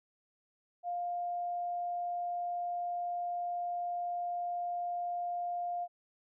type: tone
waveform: sine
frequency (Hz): 703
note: F5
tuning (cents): +11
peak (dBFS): -33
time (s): 0.83-5.88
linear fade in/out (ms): 50
effects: none